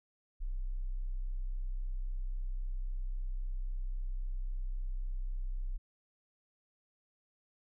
sine tone, 31.86 Hz, C1, 45 cents flat, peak -33 dBFS, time 0.4-5.78 s, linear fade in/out 20 ms, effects none

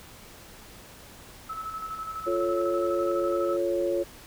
sine tone with tremolo, 1302 Hz, E6, 22 cents flat, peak -31 dBFS, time 1.49-3.57 s, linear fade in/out 10 ms, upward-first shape square, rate 12 Hz, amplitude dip 45%
sine chord, F augmented, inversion none, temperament equal, 349.2 / 440 / 554.4 Hz, F4 / A4 / C#5, 0 / 0 / 0 cents, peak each -27 / -33 / -27 dBFS, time 2.26-4.04 s, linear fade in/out 20 ms
effects pink hiss -48 dBFS RMS until 4.26 s

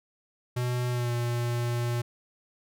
square tone with pitch glide, 123.47 to 119.75 Hz, B2 to A#2, 0 to +47 cents, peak -27 dBFS, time 0.56-2.02 s, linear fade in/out 10 ms, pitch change -53 cents, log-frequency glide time 0.9-1.12 s, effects none

